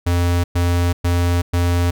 square tone bursts, 87.31 Hz, F2, in tune, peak -15 dBFS, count 4, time 0.06-1.91 s, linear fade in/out 10 ms, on 380 ms, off 110 ms, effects none

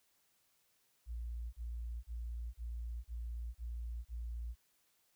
sine tone bursts, 58.27 Hz, A#1, in tune, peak -39 dBFS, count 7, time 1.06-4.554 s, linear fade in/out 50 ms, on 470 ms, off 34 ms, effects white hiss -75 dBFS RMS until 5.15 s

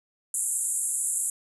white band-pass noise, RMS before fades -28 dBFS, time 0.34-1.3 s, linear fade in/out 2 ms, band 7200 to 11000 Hz, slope 96 dB/octave, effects none

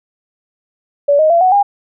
sine tone with pitch steps, 572 / 623.8 / 680.2 / 741.8 / 808.9 Hz, D5 / D#5 / F5 / F#5 / G#5, -46 / +4 / -46 / +4 / -46 cents, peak -7 dBFS, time 1.08-1.63 s, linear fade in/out 10 ms, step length 110 ms, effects none

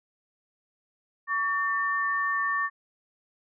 sine tone pair together, 1133 / 1798.5 Hz, C#6 / A6, +37 / +37 cents, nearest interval minor sixth, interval 800 cents, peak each -27 dBFS, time 1.27-2.7 s, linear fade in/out 50 ms, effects none

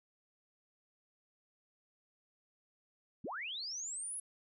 sine linear sweep, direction up, 130 to 10740 Hz, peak -39 dBFS, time 3.24-4.2 s, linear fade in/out 5 ms, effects none

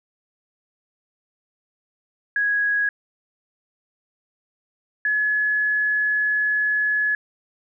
sine tone pair in turn, 1661.2 / 1700 Hz, G#6 / G#6, 0 / +40 cents, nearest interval unison, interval 40 cents, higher second, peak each -18 dBFS, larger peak neither, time 2.36-2.89 / 5.05-7.15 s, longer second, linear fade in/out 2 ms, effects none

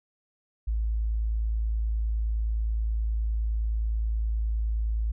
sine tone, 54.8 Hz, A1, 6 cents flat, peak -24 dBFS, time 0.67-5.12 s, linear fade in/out 10 ms, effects none

